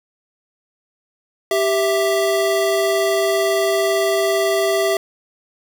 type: tone pair together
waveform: square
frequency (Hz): 392 / 659.3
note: G4 / E5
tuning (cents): 0 / 0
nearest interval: major sixth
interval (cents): 900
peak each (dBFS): -19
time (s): 1.51-4.97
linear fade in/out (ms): 2
effects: none

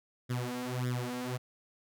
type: tone with flanger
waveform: sawtooth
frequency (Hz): 124.4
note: B2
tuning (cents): +13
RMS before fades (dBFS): -35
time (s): 0.29-1.38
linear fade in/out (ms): 20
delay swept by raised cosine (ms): 0.56 to 4.36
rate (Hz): 1.7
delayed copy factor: +0.95
effects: none

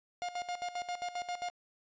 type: tone with tremolo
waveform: 45% pulse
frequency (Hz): 710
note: F5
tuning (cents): +28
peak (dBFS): -34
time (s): 0.22-1.5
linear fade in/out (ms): 0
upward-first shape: square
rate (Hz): 7.5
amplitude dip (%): 75
effects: resampled to 16000 Hz

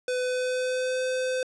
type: tone with pitch glide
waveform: square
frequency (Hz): 502 to 512.3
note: B4 to C5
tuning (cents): +28 to -37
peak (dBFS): -26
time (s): 0.08-1.43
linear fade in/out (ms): 2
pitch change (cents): +35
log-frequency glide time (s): 0.2-1.02
effects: resampled to 22050 Hz + 11-bit

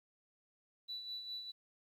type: tone with tremolo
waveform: sine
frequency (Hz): 3960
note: B7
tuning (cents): +4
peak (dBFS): -39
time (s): 0.88-1.52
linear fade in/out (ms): 20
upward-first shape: sine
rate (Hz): 4.9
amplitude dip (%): 55
effects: tanh soft clip ceiling -36 dBFS + 12-bit

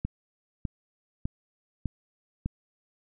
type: click train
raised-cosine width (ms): 5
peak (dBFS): -17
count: 5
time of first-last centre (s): 0.05-2.46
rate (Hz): 1.66
effects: none

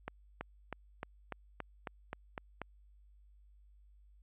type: accelerating click train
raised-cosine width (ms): 0.5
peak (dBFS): -24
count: 10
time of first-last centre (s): 0.08-2.617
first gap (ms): 330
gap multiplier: 0.96
effects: added 50 Hz sine -59 dBFS peak until 4.22 s + resampled to 8000 Hz

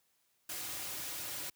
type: noise with comb filter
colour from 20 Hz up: white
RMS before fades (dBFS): -41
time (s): 0.49-1.5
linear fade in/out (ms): 5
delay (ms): 4.5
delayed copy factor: -0.6
effects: white hiss -75 dBFS RMS until 1.55 s + high-pass 60 Hz 12 dB/octave

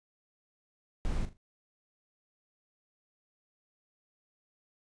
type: noise with echo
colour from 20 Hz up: brown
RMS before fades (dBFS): -31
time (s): 1.05-1.25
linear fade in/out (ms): 0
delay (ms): 40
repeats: 3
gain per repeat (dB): -11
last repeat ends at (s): 1.37
effects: resampled to 22050 Hz

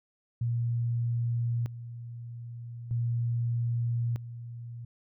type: tone with tremolo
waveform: sine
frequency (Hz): 118.2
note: A#2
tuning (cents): +24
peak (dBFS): -26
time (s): 0.41-4.85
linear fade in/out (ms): 5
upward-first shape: square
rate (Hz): 0.4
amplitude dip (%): 75
effects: none

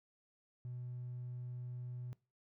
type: tone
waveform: triangle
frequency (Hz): 123.47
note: B2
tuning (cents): 0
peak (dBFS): -39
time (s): 0.65-2.13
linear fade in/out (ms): 0
effects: noise-tail reverb RT60 0.3 s tail -23 dB re dry + tanh soft clip ceiling -38 dBFS

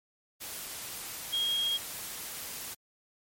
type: tone in noise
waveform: sine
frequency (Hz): 3262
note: G#7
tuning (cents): -32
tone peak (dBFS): -27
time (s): 1.32-1.78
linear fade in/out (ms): 20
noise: white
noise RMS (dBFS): -40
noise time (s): 0.4-2.75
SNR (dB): +10
effects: MP3 64 kbps

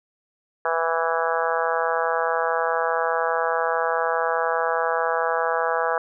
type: harmonic tone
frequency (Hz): 164.81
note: E3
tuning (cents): 0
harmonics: 3 / 4 / 5 / 6 / 7 / 8 / 9 / 10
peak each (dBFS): -26 / -27 / -28 / -29 / -29 / -30 / -31 / -31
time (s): 0.65-5.98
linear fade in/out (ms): 2
effects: none

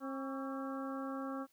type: harmonic tone with a mistuned harmonic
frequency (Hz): 268.4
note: C4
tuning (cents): +44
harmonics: 1 / 2 / 3 / 4 / 5 / 6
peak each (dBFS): -40 / -45 / -50 / -47 / -48 / -56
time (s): 0-1.47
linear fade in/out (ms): 50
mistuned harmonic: 4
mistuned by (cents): +79
effects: white hiss -73 dBFS RMS until 1.52 s

